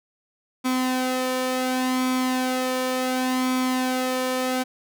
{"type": "tone with flanger", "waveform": "sawtooth", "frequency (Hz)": 256.1, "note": "C4", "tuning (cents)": -37, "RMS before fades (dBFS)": -24, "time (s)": [0.64, 4.64], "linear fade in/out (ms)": 20, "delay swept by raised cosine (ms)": [0.87, 1.73], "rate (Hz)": 0.69, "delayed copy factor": 0.55, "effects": []}